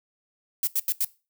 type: noise bursts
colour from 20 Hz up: violet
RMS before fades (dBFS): -24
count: 4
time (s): 0.63-1.047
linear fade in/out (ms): 2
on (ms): 42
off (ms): 83
effects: noise-tail reverb RT60 0.3 s tail -20 dB re dry